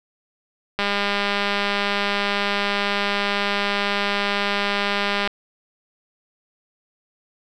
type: click train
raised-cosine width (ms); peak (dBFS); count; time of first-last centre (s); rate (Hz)
0.3; -6; 907; 0.79-5.275; 202
effects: none